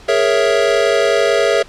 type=chord; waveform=square; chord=A# half-diminished seventh; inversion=third; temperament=equal; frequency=415.3 / 466.2 / 554.4 / 659.3 Hz; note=G#4 / A#4 / C#5 / E5; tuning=0 / 0 / 0 / 0 cents; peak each=-18 dBFS; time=0.08-1.63 s; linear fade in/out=10 ms; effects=pink hiss -41 dBFS RMS until 1.68 s + low-pass 6000 Hz 12 dB/octave